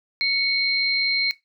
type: tone pair together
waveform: sine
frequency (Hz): 2217 / 4168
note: C#7 / C8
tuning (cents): 0 / -7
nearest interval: major seventh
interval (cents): 1093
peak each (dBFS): -22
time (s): 0.21-1.31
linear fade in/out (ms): 0
effects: noise-tail reverb RT60 0.2 s tail -18 dB re dry